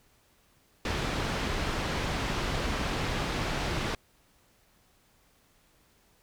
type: low-pass noise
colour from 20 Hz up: pink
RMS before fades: -31 dBFS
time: 0.85-3.95 s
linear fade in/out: 2 ms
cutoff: 4200 Hz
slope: 12 dB/octave
effects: pink hiss -65 dBFS RMS until 6.22 s